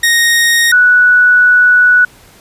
sawtooth / sine tone pair in turn, 1864.7 / 1475.7 Hz, A#6 / F#6, 0 / -5 cents, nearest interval major third, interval 405 cents, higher first, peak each -4 dBFS, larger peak neither, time 0.03-0.72 / 0.72-2.05 s, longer second, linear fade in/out 5 ms, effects pink hiss -42 dBFS RMS until 2.4 s + resampled to 32000 Hz

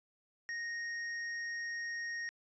sine tone with tanh clipping, 1864 Hz, A#6, 1 cent flat, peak -39 dBFS, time 0.49-2.29 s, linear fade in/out 0 ms, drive 12 dB, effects resampled to 16000 Hz

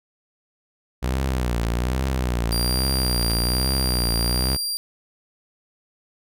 sawtooth tone with vibrato, 61.74 Hz, B1, in tune, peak -17 dBFS, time 1.02-4.57 s, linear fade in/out 20 ms, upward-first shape triangle, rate 1.2 Hz, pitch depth 150 cents each way
clicks, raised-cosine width 0.2 ms, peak -15 dBFS, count 4, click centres 1.64 / 2.074 / 3.226 / 3.308 s
sawtooth tone, 4753 Hz, D8, 20 cents sharp, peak -21 dBFS, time 2.52-4.77 s, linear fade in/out 0 ms
effects none

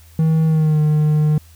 triangle tone with pitch glide, 159.7 to 152.14 Hz, D#3 to D#3, +45 to -39 cents, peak -10 dBFS, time 0.19-1.38 s, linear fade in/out 2 ms, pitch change -84 cents, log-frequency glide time 0.46-0.8 s, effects added 81 Hz sine -43 dBFS peak until 1.55 s + white hiss -51 dBFS RMS until 1.55 s

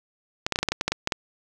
clicks, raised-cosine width 0.2 ms, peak -6 dBFS, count 12, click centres 0.465 / 0.523 / 0.559 / 0.589 / 0.63 / 0.687 / 0.72 / 0.811 / 0.88 / 0.92 / 1.074 / 1.122 s, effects none

